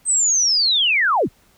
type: linear sweep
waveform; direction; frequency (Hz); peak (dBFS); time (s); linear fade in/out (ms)
sine; down; 8372 to 49; -14; 0.05-1.29; 50
effects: pink hiss -56 dBFS RMS until 1.57 s